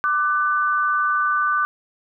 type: tone pair together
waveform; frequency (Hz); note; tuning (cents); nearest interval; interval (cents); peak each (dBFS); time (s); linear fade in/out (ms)
sine; 1181.2 / 1500; D6 / F#6; +10 / +23; major third; 413; -19 / -21; 0.04-1.65; 0
effects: none